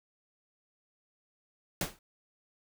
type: noise with exponential decay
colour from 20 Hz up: pink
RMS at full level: -28 dBFS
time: 1.81-1.99 s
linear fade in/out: 2 ms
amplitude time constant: 37 ms
effects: none